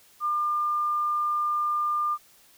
sine tone, 1200 Hz, D6, 37 cents sharp, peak -23 dBFS, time 0.2-2.18 s, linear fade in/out 50 ms, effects white hiss -57 dBFS RMS until 2.57 s

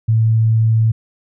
sine tone, 111.8 Hz, A2, 28 cents sharp, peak -10 dBFS, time 0.08-0.92 s, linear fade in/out 10 ms, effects none

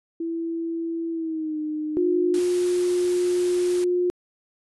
sine tone with pitch glide, 331.8 to 306 Hz, E4 to D#4, +11 to -29 cents, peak -25 dBFS, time 0.2-2.39 s, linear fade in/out 5 ms, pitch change -140 cents, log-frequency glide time 1.11-1.58 s
sine tone, 357 Hz, F4, 38 cents sharp, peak -19 dBFS, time 1.97-4.1 s, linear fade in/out 0 ms
white noise, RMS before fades -37 dBFS, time 2.34-3.84 s, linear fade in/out 0 ms
effects resampled to 24000 Hz

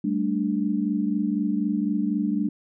sine chord, G suspended second, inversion none, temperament equal, 196 / 220 / 293.7 Hz, G3 / A3 / D4, 0 / 0 / 0 cents, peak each -26 dBFS, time 0.04-2.49 s, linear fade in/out 5 ms, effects none

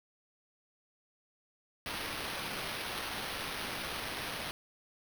white noise with sample-and-hold, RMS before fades -39 dBFS, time 1.86-4.51 s, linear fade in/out 0 ms, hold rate 7350 Hz, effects none

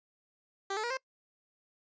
15% pulse tone with pitch steps, 392 / 432.4 / 477.1 / 526.3 Hz, G4 / A4 / A#4 / C5, 0 / -30 / +40 / +10 cents, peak -26 dBFS, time 0.7-0.972 s, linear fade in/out 5 ms, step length 68 ms, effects noise-tail reverb RT60 0.1 s tail -24 dB re dry + resampled to 16000 Hz

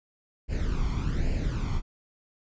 brown noise with flanger, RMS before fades -27 dBFS, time 0.48-1.82 s, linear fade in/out 50 ms, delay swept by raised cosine 0.41 to 0.92 ms, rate 1.2 Hz, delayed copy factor +0.7, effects resampled to 16000 Hz

